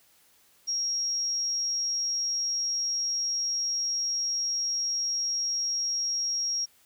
sine tone, 5600 Hz, F8, 4 cents sharp, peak -26 dBFS, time 0.67-6.66 s, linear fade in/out 20 ms, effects white hiss -62 dBFS RMS until 6.85 s

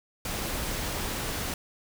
pink noise, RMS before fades -32 dBFS, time 0.25-1.54 s, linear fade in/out 2 ms, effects none

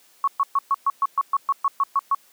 sine tone bursts, 1108.7 Hz, C#6, in tune, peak -16 dBFS, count 13, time 0.24-2.148 s, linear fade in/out 2 ms, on 36 ms, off 120 ms, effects white hiss -56 dBFS RMS until 2.32 s + high-pass 200 Hz 12 dB/octave

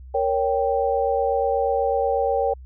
sine chord, G diminished, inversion first, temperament equal, 466.2 / 554.4 / 784 Hz, Bb4 / Db5 / G5, 0 / 0 / 0 cents, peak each -23 dBFS, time 0.14-2.54 s, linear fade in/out 10 ms, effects added 64 Hz sine -38 dBFS peak until 2.65 s

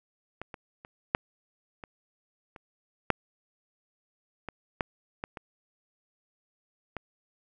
clicks, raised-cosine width 0.5 ms, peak -22 / -25 / -30 / -7 / -26 / -30 / -6 / -21 / -12 / -18 / -24 / -20 dBFS, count 12, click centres 0.416 / 0.542 / 0.849 / 1.149 / 1.838 / 2.562 / 3.103 / 4.487 / 4.808 / 5.239 / 5.372 / 6.967 s, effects none

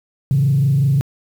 sine tone with frequency modulation, 137.6 Hz, C#3, 12 cents flat, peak -11 dBFS, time 0.31-1.01 s, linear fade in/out 0 ms, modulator 25.3 Hz, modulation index 0.63, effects tanh soft clip ceiling -7 dBFS + 7-bit

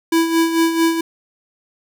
square tone with tremolo, 329.6 Hz, E4, in tune, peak -12 dBFS, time 0.12-1.01 s, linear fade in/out 5 ms, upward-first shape sine, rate 4.5 Hz, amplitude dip 60%, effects none

